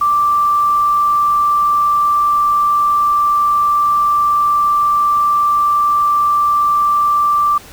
sine tone with quantisation, 1174.7 Hz, D6, in tune, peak -10 dBFS, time 0.01-7.58 s, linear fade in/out 5 ms, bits 6, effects pink hiss -38 dBFS RMS until 7.72 s

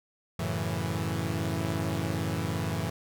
sawtooth chord, F# minor seventh, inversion none, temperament equal, 92.5 / 110 / 138.59 / 164.81 Hz, F#2 / A2 / C#3 / E3, 0 / 0 / 0 / 0 cents, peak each -30 / -30 / -33 / -29 dBFS, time 0.39-2.9 s, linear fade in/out 5 ms, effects none

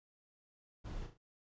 brown noise with echo, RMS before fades -44 dBFS, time 0.84-1.07 s, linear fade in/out 20 ms, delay 36 ms, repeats 3, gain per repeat -7 dB, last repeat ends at 1.178 s, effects resampled to 16000 Hz

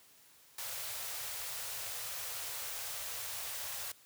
white band-stop noise, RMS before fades -41 dBFS, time 0.58-3.92 s, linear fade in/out 5 ms, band 130 to 450 Hz, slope 48 dB/octave, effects white hiss -62 dBFS RMS until 4.05 s + high-pass 60 Hz 12 dB/octave

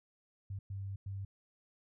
sine tone bursts at uneven times, 98 Hz, G2, in tune, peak -38 dBFS, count 3, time 0.5-0.59 / 0.7-0.96 / 1.06-1.25 s, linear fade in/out 5 ms, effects none

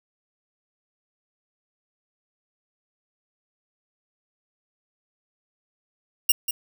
5% pulse tone with echo, 2805 Hz, F7, 7 cents sharp, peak -5 dBFS, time 6.29-6.32 s, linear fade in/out 5 ms, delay 190 ms, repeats 1, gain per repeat -9 dB, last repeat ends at 6.51 s, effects none

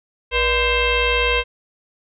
sine tone with frequency modulation, 1568 Hz, G6, in tune, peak -15 dBFS, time 0.31-1.44 s, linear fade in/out 50 ms, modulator 542 Hz, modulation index 3, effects none

